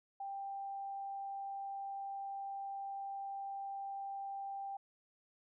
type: tone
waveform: sine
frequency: 789 Hz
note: G5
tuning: 11 cents sharp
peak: -40 dBFS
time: 0.2-4.77 s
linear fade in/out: 5 ms
effects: none